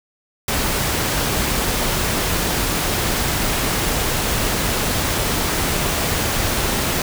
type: noise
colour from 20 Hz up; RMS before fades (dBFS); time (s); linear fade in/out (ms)
pink; -20; 0.48-7.02; 2
effects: none